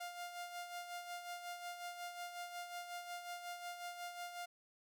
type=tone with tremolo; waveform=sawtooth; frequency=703 Hz; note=F5; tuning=11 cents sharp; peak=-39 dBFS; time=0-4.46 s; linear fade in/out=10 ms; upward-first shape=sine; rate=5.5 Hz; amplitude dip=55%; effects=none